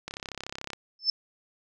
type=click train; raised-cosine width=0.2 ms; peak=-18 dBFS; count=23; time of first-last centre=0.08-0.733 s; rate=33.7 Hz
type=tone with exponential growth; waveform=sine; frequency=5274 Hz; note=E8; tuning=in tune; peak=-17 dBFS; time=0.99-1.1 s; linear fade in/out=2 ms; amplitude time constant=22 ms
effects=none